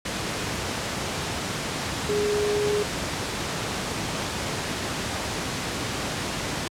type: tone in noise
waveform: sine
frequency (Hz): 415.3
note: G#4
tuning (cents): 0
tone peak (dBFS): -22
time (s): 2.09-2.83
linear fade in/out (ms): 5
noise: pink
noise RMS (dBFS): -28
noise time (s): 0.05-6.68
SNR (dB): +3
effects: high-pass 80 Hz 12 dB/octave + low-pass 8000 Hz 12 dB/octave